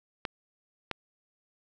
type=clicks; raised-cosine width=0.3 ms; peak=-15 dBFS; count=2; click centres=0.252 / 0.913 s; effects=none